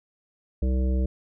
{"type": "harmonic tone", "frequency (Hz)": 64.3, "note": "C2", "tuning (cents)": -30, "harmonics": [1, 3, 5, 7, 9], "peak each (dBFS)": [-21, -31, -35, -38, -40], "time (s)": [0.62, 1.06], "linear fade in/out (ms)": 5, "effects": []}